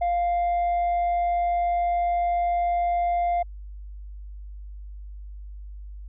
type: tone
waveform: sine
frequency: 698.5 Hz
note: F5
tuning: in tune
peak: -18 dBFS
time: 0.01-3.43 s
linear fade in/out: 10 ms
effects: tanh soft clip ceiling -20 dBFS + added 50 Hz sine -36 dBFS peak until 6.08 s